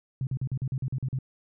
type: tone bursts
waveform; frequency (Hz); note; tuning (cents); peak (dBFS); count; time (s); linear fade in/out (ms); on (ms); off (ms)
sine; 130.81; C3; 0; -26; 10; 0.21-1.188; 2; 60; 42
effects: none